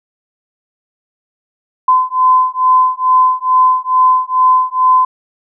sine beating tone pair, 1021 / 1023.3 Hz, C6 / C6, -43 / -39 cents, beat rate 2.3 Hz, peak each -11 dBFS, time 1.88-5.05 s, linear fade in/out 5 ms, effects none

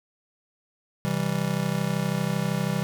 square chord, C major, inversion none, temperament just, 130.81 / 163.52 / 196.22 Hz, C3 / E3 / G3, 0 / -14 / +2 cents, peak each -31 / -28 / -29 dBFS, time 1.05-2.83 s, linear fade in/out 0 ms, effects none

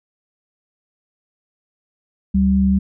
sine tone pair together, 72.5 / 193.55 Hz, D2 / G3, -22 / -22 cents, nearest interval octave + perfect fourth, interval 1700 cents, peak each -19 / -13 dBFS, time 2.34-2.79 s, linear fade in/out 10 ms, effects none

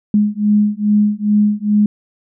sine beating tone pair, 207.5 / 209.9 Hz, G#3 / G#3, -1 / +19 cents, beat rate 2.4 Hz, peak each -14 dBFS, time 0.14-1.86 s, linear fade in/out 2 ms, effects none

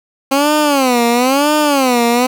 15% pulse tone with vibrato, 266.9 Hz, C4, 35 cents sharp, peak -4 dBFS, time 0.31-2.27 s, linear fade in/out 10 ms, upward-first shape sine, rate 1 Hz, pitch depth 220 cents each way, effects none

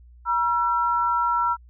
sine tone pair together, 958 / 1348.7 Hz, A#5 / E6, +47 / +39 cents, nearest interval tritone, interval 592 cents, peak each -22 dBFS, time 0.25-1.57 s, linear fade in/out 50 ms, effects added 60 Hz sine -46 dBFS peak until 1.69 s

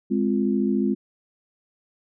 sine chord, F minor, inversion first, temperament equal, 207.7 / 261.6 / 349.2 Hz, Ab3 / C4 / F4, 0 / 0 / 0 cents, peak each -22 / -24 / -26 dBFS, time 0.1-0.95 s, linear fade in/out 20 ms, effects none

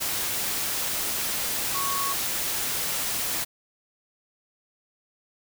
sine tone in noise, 1108.7 Hz, C#6, in tune, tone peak -28 dBFS, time 1.74-2.14 s, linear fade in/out 20 ms, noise white, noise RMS -28 dBFS, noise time 0-3.45 s, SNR -3 dB, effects none

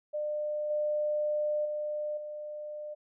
sine tone with level steps, 600 Hz, D5, 37 cents sharp, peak -30 / -27 / -31 / -37 dBFS, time 0.13-2.95 s, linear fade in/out 20 ms, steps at 0.7 / 1.65 / 2.17 s, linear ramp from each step 5 ms, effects none

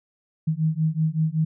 sine beating tone pair, 155.56 / 160.86 Hz, D#3 / E3, 0 / -42 cents, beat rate 5.3 Hz, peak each -23 dBFS, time 0.47-1.45 s, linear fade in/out 10 ms, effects none

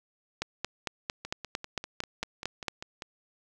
two click trains, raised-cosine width 0.2 ms, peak -13 / -21 dBFS, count 11 / 10, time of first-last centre 0.42-2.682 / 1.25-3.022 s, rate 4.42 / 5.08 Hz, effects none

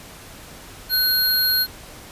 sine tone cluster, 1507 / 4225 / 11440 Hz, F#6 / C8 / F9, +31 / +16 / +41 cents, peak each -26 / -19 / -20 dBFS, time 0.89-1.67 s, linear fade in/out 50 ms, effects pink hiss -41 dBFS RMS until 2.11 s + resampled to 32000 Hz

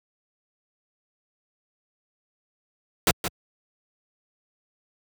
pink noise with echo, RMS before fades -18 dBFS, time 3.07-3.11 s, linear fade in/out 2 ms, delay 170 ms, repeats 1, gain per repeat -9 dB, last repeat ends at 3.28 s, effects high-pass 80 Hz 12 dB/octave

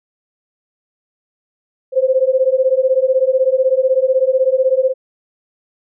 sine beating tone pair, 514 / 530 Hz, C5 / C5, -31 / +22 cents, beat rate 16 Hz, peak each -14 dBFS, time 1.92-4.94 s, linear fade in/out 50 ms, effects none

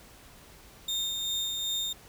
35% pulse tone with tremolo, 3650 Hz, A#7, 37 cents flat, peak -26 dBFS, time 0.88-1.93 s, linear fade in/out 5 ms, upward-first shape sine, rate 2.6 Hz, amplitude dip 30%, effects added 50 Hz sine -61 dBFS peak until 2.08 s + pink hiss -53 dBFS RMS until 2.08 s

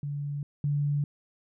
sine tone pair in turn, 143.9 / 144.73 Hz, D3 / D3, -35 / -25 cents, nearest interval unison, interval 10 cents, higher second, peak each -30 / -24 dBFS, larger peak second, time 0.03-0.43 / 0.64-1.04 s, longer neither, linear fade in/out 2 ms, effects none

